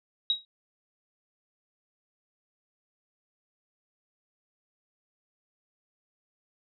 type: tone with exponential decay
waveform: sine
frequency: 3817 Hz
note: A#7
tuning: 40 cents sharp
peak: -19 dBFS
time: 0.3-0.45 s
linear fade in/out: 1 ms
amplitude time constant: 31 ms
effects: none